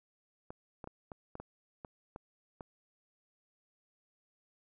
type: clicks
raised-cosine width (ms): 1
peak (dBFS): -30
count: 9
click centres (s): 0.505 / 0.842 / 0.874 / 1.118 / 1.354 / 1.4 / 1.848 / 2.161 / 2.608
effects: none